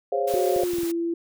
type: chord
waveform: sine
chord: Db major seventh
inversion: second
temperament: equal with one note detuned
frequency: 408.2 / 523.3 / 554.4 / 698.5 Hz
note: Ab4 / C5 / Db5 / F5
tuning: -30 / 0 / 0 / 0 cents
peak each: -27 dBFS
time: 0.12-0.64 s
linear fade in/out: 5 ms
type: high-pass noise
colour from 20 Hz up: white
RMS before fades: -37 dBFS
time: 0.27-0.92 s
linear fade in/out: 10 ms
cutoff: 190 Hz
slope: 12 dB/octave
type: clicks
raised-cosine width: 3 ms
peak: -26 dBFS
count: 6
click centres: 0.339 / 0.563 / 0.636 / 0.735 / 0.785 / 0.833 s
type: tone with pitch glide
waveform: sine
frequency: 370 to 337.3 Hz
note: F#4 to E4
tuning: 0 to +40 cents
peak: -23 dBFS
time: 0.34-1.14 s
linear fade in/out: 5 ms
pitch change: -160 cents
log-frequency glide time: 0.51-0.86 s
effects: none